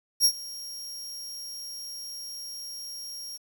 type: tone with ADSR envelope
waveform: sawtooth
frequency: 5588 Hz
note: F8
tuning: in tune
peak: -13 dBFS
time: 0.2-3.38 s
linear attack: 49 ms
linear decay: 68 ms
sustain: -21 dB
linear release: 22 ms
effects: 9-bit